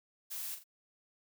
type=noise with echo; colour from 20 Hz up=blue; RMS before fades=-41 dBFS; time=0.3-0.56 s; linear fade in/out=20 ms; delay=41 ms; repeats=2; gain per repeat=-8 dB; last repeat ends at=0.642 s; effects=none